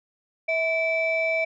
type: tone pair together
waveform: sine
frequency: 649 / 2316 Hz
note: E5 / D7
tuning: -27 / -25 cents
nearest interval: octave + minor seventh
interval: 2202 cents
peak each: -23 dBFS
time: 0.48-1.45 s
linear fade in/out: 10 ms
effects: tanh soft clip ceiling -16 dBFS